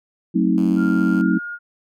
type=chord; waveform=sine; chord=F# diminished seventh; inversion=none; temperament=just; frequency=185 / 222 / 266.4 / 319.7 Hz; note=F#3 / A3 / C4 / Eb4; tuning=0 / +16 / +31 / +47 cents; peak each=-19 / -21 / -21 / -20 dBFS; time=0.34-1.39 s; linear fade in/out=20 ms
type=tone with vibrato; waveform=5% pulse; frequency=93.7 Hz; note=F#2; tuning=22 cents sharp; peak=-26 dBFS; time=0.57-1.22 s; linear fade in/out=10 ms; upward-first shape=triangle; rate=13 Hz; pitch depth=14 cents each way
type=tone with pitch glide; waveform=sine; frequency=1396.9 to 1425.4 Hz; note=F6 to F6; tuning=0 to +35 cents; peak=-27 dBFS; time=0.76-1.59 s; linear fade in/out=50 ms; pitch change=+35 cents; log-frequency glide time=1.09-1.39 s
effects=none